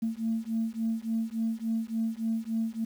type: beating tone pair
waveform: sine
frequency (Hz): 223.2 / 226.7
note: A3 / A#3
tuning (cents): +25 / -48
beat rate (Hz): 3.5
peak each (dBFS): -30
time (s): 0.02-2.85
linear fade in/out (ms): 10
effects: tanh soft clip ceiling -21 dBFS + 9-bit